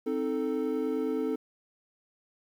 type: chord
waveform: triangle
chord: A diminished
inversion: first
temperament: equal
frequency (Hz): 261.6 / 311.1 / 440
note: C4 / Eb4 / A4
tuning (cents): 0 / 0 / 0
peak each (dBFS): -30 / -31 / -29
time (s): 0.06-1.36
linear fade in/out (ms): 10
effects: 10-bit